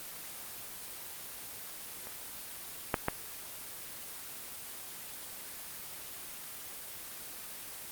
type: clicks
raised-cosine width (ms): 0.5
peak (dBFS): -29 / -11 / -12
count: 3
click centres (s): 2.071 / 2.942 / 3.084
effects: white hiss -44 dBFS RMS until 7.91 s + Opus 24 kbps